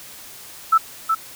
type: tone with echo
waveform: sine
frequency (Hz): 1318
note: E6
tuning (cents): -1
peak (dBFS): -10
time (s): 0.72-0.78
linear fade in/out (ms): 10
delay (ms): 370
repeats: 1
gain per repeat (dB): -5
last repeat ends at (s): 1.15
effects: white hiss -40 dBFS RMS until 1.35 s